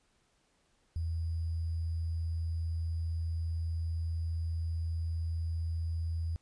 sine tone with sample-and-hold, 82.4 Hz, E2, in tune, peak -31 dBFS, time 0.96-6.36 s, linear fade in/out 0 ms, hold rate 4900 Hz, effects pink hiss -72 dBFS RMS until 6.41 s + resampled to 22050 Hz

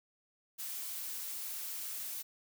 blue noise, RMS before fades -41 dBFS, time 0.58-2.23 s, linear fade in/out 20 ms, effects none

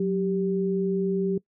sine tone pair together, 184.5 / 390.9 Hz, F#3 / G4, -5 / -5 cents, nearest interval octave + minor second, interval 1300 cents, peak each -25 dBFS, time 0-1.38 s, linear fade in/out 5 ms, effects noise-tail reverb RT60 0.1 s tail -22 dB re dry

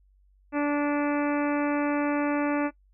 harmonic tone, 291.1 Hz, D4, 15 cents flat, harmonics 1 / 2 / 3 / 4 / 5 / 6 / 7 / 8 / 9, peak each -24 / -30 / -34 / -36 / -38 / -40 / -41 / -42 / -43 dBFS, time 0.52-2.71 s, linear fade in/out 50 ms, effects noise-tail reverb RT60 0.1 s tail -19 dB re dry + added 48 Hz sine -58 dBFS peak until 2.93 s

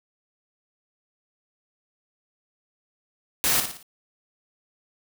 white noise with echo, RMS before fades -22 dBFS, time 3.44-3.6 s, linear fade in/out 0 ms, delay 57 ms, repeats 4, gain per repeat -7 dB, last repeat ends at 3.828 s, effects none

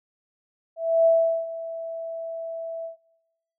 sine tone with ADSR envelope, 659.3 Hz, E5, in tune, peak -13 dBFS, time 0.76-2.97 s, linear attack 300 ms, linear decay 400 ms, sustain -16 dB, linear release 120 ms, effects noise-tail reverb RT60 1.0 s tail -25 dB re dry

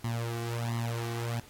sawtooth tone with flanger, 116.9 Hz, A#2, 5 cents sharp, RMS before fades -33 dBFS, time 0.04-1.4 s, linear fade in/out 5 ms, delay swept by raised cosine 0.98 to 2.68 ms, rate 1.4 Hz, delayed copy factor +0.8, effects pink hiss -55 dBFS RMS until 1.49 s + AAC 48 kbps

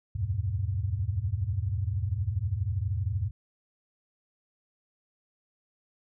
sine tone cluster, 75.5 / 87.2 / 99.8 / 120 Hz, D2 / F2 / G2 / B2, +48 / -2 / +32 / -49 cents, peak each -36 / -33 / -29 / -35 dBFS, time 0.15-3.31 s, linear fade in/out 10 ms, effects none

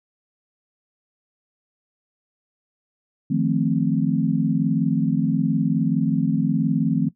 sine chord, F dominant seventh, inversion third, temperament equal, 155.56 / 174.61 / 220 / 261.6 Hz, Eb3 / F3 / A3 / C4, 0 / 0 / 0 / 0 cents, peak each -23 dBFS, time 3.3-7.09 s, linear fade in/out 10 ms, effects noise-tail reverb RT60 0.1 s tail -17 dB re dry

